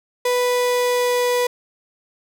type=tone with pitch glide; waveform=35% pulse; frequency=493.9 to 490.8 Hz; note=B4 to B4; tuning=0 to -11 cents; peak=-15 dBFS; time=0.25-1.47 s; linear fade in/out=5 ms; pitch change=-11 cents; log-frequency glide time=0.37-1.29 s; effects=none